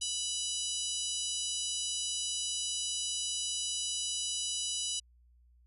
harmonic tone, 985 Hz, B5, 5 cents flat, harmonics 3 / 4 / 5 / 6 / 7 / 8 / 9 / 10, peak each -38 / -41 / -43 / -40 / -41 / -44 / -45 / -41 dBFS, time 0.01-5 s, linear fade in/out 10 ms, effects added 60 Hz sine -60 dBFS peak until 5.66 s

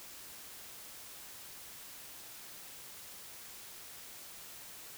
silence, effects white hiss -50 dBFS RMS until 4.97 s

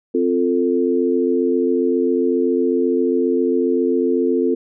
sine chord, F major, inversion second, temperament equal with one note detuned, 261.6 / 349.2 / 443.8 Hz, C4 / F4 / A4, 0 / 0 / +15 cents, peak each -19 dBFS, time 0.14-4.55 s, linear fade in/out 10 ms, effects none

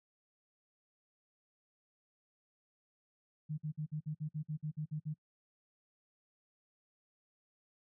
sine tone bursts, 152.7 Hz, D#3, 32 cents flat, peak -35 dBFS, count 12, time 3.49-5.143 s, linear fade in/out 20 ms, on 91 ms, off 51 ms, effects noise-tail reverb RT60 0.1 s tail -26 dB re dry

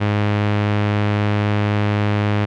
sawtooth tone with low-pass filter, 103.83 Hz, G#2, in tune, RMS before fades -18 dBFS, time 0-2.46 s, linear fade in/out 20 ms, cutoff 2700 Hz, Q 1.2, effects none

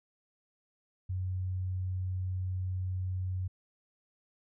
sine tone, 92.5 Hz, F#2, in tune, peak -31 dBFS, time 1.09-3.48 s, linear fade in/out 10 ms, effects none

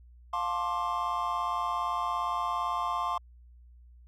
triangle chord, D minor seventh, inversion first, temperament just, 704.8 / 881 / 1057.2 / 1174.7 Hz, F5 / A5 / C6 / D6, +16 / +2 / +18 / 0 cents, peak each -34 / -35 / -29 / -33 dBFS, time 0.33-3.18 s, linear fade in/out 5 ms, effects added 60 Hz sine -51 dBFS peak until 4.07 s

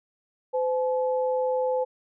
sine tone pair together, 510.7 / 858 Hz, C5 / A5, -42 / -44 cents, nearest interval major sixth, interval 898 cents, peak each -23 / -30 dBFS, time 0.53-1.85 s, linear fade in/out 20 ms, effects none

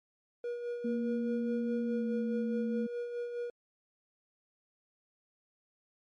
triangle tone with tremolo, 479.7 Hz, A#4, 50 cents sharp, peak -31 dBFS, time 0.44-3.5 s, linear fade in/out 2 ms, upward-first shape sine, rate 4.8 Hz, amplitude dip 45%
sine tone with pitch glide, 233.1 to 226.1 Hz, A#3 to A3, 0 to +47 cents, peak -31 dBFS, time 0.84-2.87 s, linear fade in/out 10 ms, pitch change -53 cents, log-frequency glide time 1.86-2.07 s
effects MP3 48 kbps

